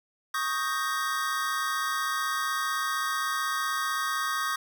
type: chord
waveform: square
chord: Eb dominant seventh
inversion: third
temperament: equal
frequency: 1108.7 / 1244.5 / 1568 / 1864.7 Hz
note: Db6 / Eb6 / G6 / Bb6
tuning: 0 / 0 / 0 / 0 cents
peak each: -33 / -32 / -34 / -36 dBFS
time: 0.34-4.56 s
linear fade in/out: 5 ms
effects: none